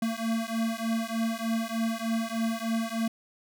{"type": "beating tone pair", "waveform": "square", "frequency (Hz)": [224.9, 228.2], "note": ["A3", "A#3"], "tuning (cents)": [38, -37], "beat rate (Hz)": 3.3, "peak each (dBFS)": -31, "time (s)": [0.02, 3.08], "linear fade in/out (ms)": 5, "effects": []}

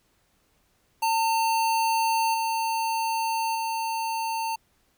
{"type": "tone with level steps", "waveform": "square", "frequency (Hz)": 900, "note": "A5", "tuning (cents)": 39, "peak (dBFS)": [-22, -25, -27], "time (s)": [1.02, 4.56], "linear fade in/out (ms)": 10, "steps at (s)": [2.34, 3.55], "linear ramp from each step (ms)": 2, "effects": ["pink hiss -67 dBFS RMS until 4.97 s"]}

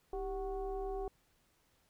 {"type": "tone with frequency modulation", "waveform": "sine", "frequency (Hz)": 392, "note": "G4", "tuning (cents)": 0, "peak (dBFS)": -36, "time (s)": [0.13, 1.08], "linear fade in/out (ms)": 2, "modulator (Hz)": 357, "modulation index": 0.97, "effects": ["pink hiss -73 dBFS RMS until 1.89 s"]}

